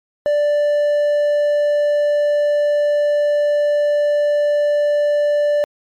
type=tone; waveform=triangle; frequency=587.3 Hz; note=D5; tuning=in tune; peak=-11 dBFS; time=0.26-5.64 s; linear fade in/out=0 ms; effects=MP3 96 kbps